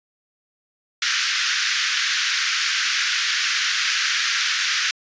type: band-pass noise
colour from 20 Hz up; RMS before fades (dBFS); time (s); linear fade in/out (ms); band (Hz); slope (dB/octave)
pink; -22; 1.02-4.91; 2; 1400 to 6400; 48
effects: resampled to 16000 Hz